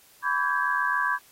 sine tone cluster, 998 / 1142 / 1574 / 1661 Hz, B5 / D6 / G6 / G#6, +18 / -49 / +7 / 0 cents, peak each -28 dBFS, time 0.22-1.19 s, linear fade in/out 50 ms, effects white hiss -56 dBFS RMS until 1.31 s + AAC 48 kbps

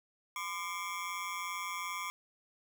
25% pulse ring-modulated tone, 1108.7 Hz, C#6, in tune, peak -30 dBFS, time 0.36-2.1 s, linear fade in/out 0 ms, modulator 91.3 Hz, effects none

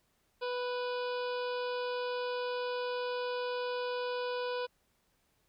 harmonic tone, 493.9 Hz, B4, in tune, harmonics 1 / 2 / 3 / 5 / 6 / 7 / 8 / 9 / 10, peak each -34 / -40 / -44 / -48 / -50 / -51 / -52 / -53 / -54 dBFS, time 0.41-4.67 s, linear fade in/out 20 ms, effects pink hiss -74 dBFS RMS until 5.48 s

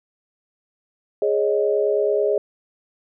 sine chord, Ab suspended fourth, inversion none, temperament just, 415.3 / 553.7 / 623 Hz, Ab4 / Db5 / Eb5, 0 / -2 / +2 cents, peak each -19 / -23 / -23 dBFS, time 1.22-2.38 s, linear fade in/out 2 ms, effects none

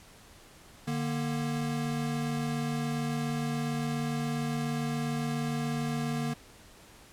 square tone pair together, 149.27 / 236.4 Hz, D3 / A#3, +29 / +24 cents, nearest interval minor sixth, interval 795 cents, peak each -33 / -33 dBFS, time 0.87-6.34 s, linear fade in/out 10 ms, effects pink hiss -54 dBFS RMS until 7.12 s + low-pass 12000 Hz 12 dB/octave

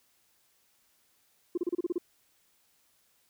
sine tone bursts, 349.2 Hz, F4, in tune, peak -25 dBFS, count 8, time 1.55-1.982 s, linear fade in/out 5 ms, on 26 ms, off 32 ms, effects tanh soft clip ceiling -23 dBFS + white hiss -69 dBFS RMS until 3.29 s

